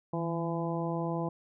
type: harmonic tone with a mistuned harmonic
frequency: 168.3 Hz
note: E3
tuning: 36 cents sharp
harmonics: 1 / 2 / 3 / 4 / 5 / 6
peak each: -33 / -36 / -38 / -39 / -40 / -41 dBFS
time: 0.13-1.29 s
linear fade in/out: 5 ms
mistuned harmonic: 1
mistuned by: -52 cents
effects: none